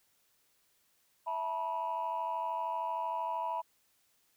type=chord; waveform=sine; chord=E suspended fourth; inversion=none; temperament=equal with one note detuned; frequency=659.3 / 880 / 973 Hz; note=E5 / A5 / B5; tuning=0 / 0 / -26 cents; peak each=-39 / -38 / -33 dBFS; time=1.26-3.62 s; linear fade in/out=20 ms; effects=tanh soft clip ceiling -27 dBFS + white hiss -72 dBFS RMS until 4.36 s